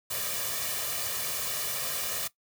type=noise with comb filter; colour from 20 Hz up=white; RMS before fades=-32 dBFS; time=0.1-2.28 s; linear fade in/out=10 ms; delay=1.7 ms; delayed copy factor=+0.65; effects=noise-tail reverb RT60 0.1 s tail -17 dB re dry + high-pass 80 Hz 12 dB/octave